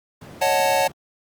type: noise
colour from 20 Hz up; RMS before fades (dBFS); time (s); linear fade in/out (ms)
brown; -33; 0.21-0.92; 5
type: chord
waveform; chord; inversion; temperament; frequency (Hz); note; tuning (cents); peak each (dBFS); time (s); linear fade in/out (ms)
square; D# half-diminished seventh; third; equal; 554.4 / 622.3 / 740 / 880; C#5 / D#5 / F#5 / A5; 0 / 0 / 0 / 0; -22 / -27 / -23 / -23; 0.41-0.88; 10
effects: high-pass 150 Hz 12 dB/octave + Opus 48 kbps